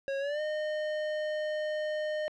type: tone with pitch glide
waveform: square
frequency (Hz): 548 to 611.6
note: C#5 to D#5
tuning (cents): -20 to -30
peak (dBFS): -31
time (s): 0.08-2.28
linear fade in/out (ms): 0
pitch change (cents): +190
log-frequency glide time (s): 0.19-0.41
effects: low-pass 3000 Hz 12 dB/octave